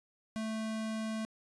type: tone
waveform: square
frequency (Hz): 220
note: A3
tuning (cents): 0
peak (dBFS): -35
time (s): 0.36-1.25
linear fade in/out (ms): 0
effects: resampled to 24000 Hz + 12-bit